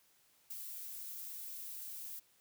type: noise with ADSR envelope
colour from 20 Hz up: violet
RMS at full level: -43 dBFS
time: 0.5-2.2 s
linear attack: 6 ms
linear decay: 32 ms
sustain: -3 dB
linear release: 13 ms
effects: white hiss -70 dBFS RMS until 2.4 s